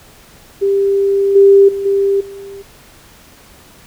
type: tone with level steps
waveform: sine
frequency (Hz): 395.6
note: G4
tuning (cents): +16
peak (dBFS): -10 / -3 / -17 / -10 / -28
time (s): 0.61-2.63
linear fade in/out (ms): 20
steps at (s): 1.35 / 1.68 / 1.85 / 2.2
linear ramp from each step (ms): 10
effects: pink hiss -43 dBFS RMS until 3.86 s